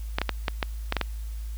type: clicks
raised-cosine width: 0.3 ms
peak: -8 dBFS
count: 8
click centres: 0.185 / 0.216 / 0.293 / 0.482 / 0.628 / 0.924 / 0.967 / 1.013 s
effects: added 54 Hz sine -31 dBFS peak until 1.57 s + white hiss -53 dBFS RMS until 1.57 s